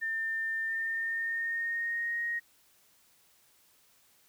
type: tone with pitch glide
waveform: sine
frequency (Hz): 1800 to 1874.3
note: A6 to A#6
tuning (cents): +39 to +9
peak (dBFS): -30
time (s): 0.01-2.4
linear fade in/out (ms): 20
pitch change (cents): +70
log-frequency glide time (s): 0.63-2.23
effects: white hiss -65 dBFS RMS until 4.28 s